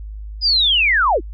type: linear sweep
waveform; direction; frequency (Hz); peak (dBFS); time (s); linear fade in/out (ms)
sine; down; 5030 to 253.1; -12; 0.41-1.21; 50
effects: added 52 Hz sine -28 dBFS peak until 1.33 s